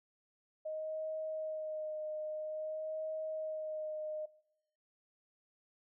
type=tone with vibrato; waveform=sine; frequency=622.3 Hz; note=D#5; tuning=in tune; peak=-37 dBFS; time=0.65-4.26 s; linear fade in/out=10 ms; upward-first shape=sine; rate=0.5 Hz; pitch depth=19 cents each way; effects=noise-tail reverb RT60 0.9 s tail -22 dB re dry